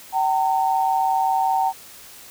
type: tone pair together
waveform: sine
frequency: 766.9 / 912 Hz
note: G5 / A#5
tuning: -38 / -38 cents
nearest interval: minor third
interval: 300 cents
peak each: -19 / -21 dBFS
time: 0.12-1.73 s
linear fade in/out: 50 ms
effects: white hiss -43 dBFS RMS until 2.3 s